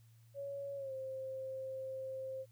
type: tone with pitch glide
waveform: sine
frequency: 559 to 527.6 Hz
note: C#5 to C5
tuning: +14 to +14 cents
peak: -40 dBFS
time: 0.34-2.46 s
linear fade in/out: 50 ms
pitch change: -100 cents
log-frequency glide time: 0.76-0.93 s
effects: added 114 Hz sine -60 dBFS peak until 2.51 s + white hiss -74 dBFS RMS until 2.51 s